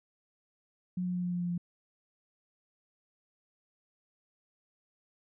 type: tone with pitch steps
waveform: sine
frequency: 181 / 179.85 / 178.71 / 177.58 / 176.46 / 175.34 / 174.23 Hz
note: F#3 / F#3 / F3 / F3 / F3 / F3 / F3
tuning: -38 / -49 / +40 / +29 / +18 / +7 / -4 cents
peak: -30 dBFS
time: 0.97-1.579 s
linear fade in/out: 5 ms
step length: 87 ms
effects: none